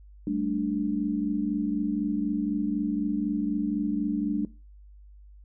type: chord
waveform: sine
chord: G suspended second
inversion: none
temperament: equal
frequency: 196 / 220 / 293.7 Hz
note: G3 / A3 / D4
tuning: 0 / 0 / 0 cents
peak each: -32 / -30 / -27 dBFS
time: 0.27-4.45 s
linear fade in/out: 2 ms
effects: noise-tail reverb RT60 0.3 s tail -20 dB re dry + added 50 Hz sine -47 dBFS peak until 5.44 s